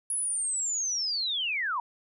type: linear sweep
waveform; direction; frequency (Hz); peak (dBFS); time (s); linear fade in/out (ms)
sine; down; 10548 to 898; -27; 0.1-1.8; 2
effects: none